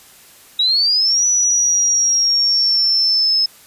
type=linear two-way sweep; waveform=sine; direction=up then down; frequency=3800 to 5920 to 5180 Hz; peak=-12 dBFS; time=0.59-3.46 s; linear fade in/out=5 ms; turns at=1.26 s; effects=white hiss -45 dBFS RMS until 3.66 s + resampled to 32000 Hz